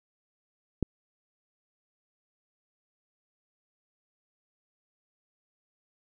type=click; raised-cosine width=3 ms; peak=-13 dBFS; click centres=0.827 s; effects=none